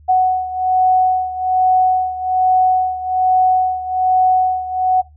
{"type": "beating tone pair", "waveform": "sine", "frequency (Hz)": [742, 743.2], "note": ["F#5", "F#5"], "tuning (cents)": [5, 7], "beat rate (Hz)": 1.2, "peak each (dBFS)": [-13, -17], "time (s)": [0.08, 5.02], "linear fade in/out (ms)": 20, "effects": ["noise-tail reverb RT60 0.2 s tail -19 dB re dry", "added 75 Hz sine -42 dBFS peak until 5.16 s"]}